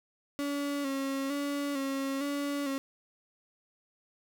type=tone with vibrato; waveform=35% pulse; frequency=278.4 Hz; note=C#4; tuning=8 cents sharp; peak=-29 dBFS; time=0.39-2.78 s; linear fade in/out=0 ms; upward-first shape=square; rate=1.1 Hz; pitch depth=40 cents each way; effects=none